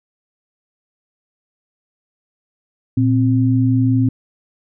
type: tone pair together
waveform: sine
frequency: 116.3 / 261.6 Hz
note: A#2 / C4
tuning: -4 / 0 cents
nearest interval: octave + major second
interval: 1404 cents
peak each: -14 / -15 dBFS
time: 2.97-4.09 s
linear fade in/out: 5 ms
effects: none